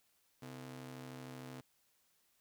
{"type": "ring-modulated tone", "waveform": "sawtooth", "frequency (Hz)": 193, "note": "G3", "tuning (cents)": -27, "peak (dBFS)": -40, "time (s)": [0.42, 1.61], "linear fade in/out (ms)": 5, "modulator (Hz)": 60, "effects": ["white hiss -75 dBFS RMS until 2.4 s"]}